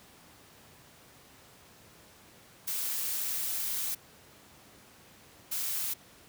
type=noise bursts at uneven times; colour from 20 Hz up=blue; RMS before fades=-33 dBFS; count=2; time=2.67-3.95 / 5.51-5.94 s; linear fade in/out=10 ms; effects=pink hiss -56 dBFS RMS until 6.28 s + high-pass 80 Hz 12 dB/octave